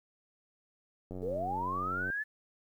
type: click train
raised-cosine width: 2 ms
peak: -29 dBFS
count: 92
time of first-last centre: 1.11-2.101 s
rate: 91.8 Hz
type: linear sweep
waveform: sine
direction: up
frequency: 415.3 to 1760 Hz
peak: -32 dBFS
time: 1.22-2.24 s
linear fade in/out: 20 ms
effects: 11-bit